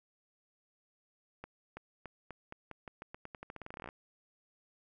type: accelerating click train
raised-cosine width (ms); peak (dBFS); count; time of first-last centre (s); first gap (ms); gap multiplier
0.5; -29; 25; 1.44-3.889; 330; 0.87
effects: none